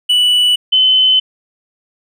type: tone pair in turn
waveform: triangle / sine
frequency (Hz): 2960 / 3043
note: F#7 / F#7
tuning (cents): 0 / +48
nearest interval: unison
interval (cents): 48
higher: second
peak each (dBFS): -7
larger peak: neither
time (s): 0.09-0.56 / 0.72-1.2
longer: second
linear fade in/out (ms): 10
effects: none